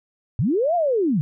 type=linear two-way sweep; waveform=sine; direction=up then down; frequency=93.4 to 719 to 131.9 Hz; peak=-17 dBFS; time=0.39-1.21 s; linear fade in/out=0 ms; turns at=0.75 s; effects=none